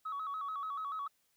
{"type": "tone with vibrato", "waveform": "sine", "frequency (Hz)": 1200, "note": "D6", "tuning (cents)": 37, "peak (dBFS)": -35, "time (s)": [0.05, 1.08], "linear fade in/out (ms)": 10, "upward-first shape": "square", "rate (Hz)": 6.9, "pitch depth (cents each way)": 110, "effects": ["tanh soft clip ceiling -33 dBFS", "white hiss -75 dBFS RMS until 1.36 s"]}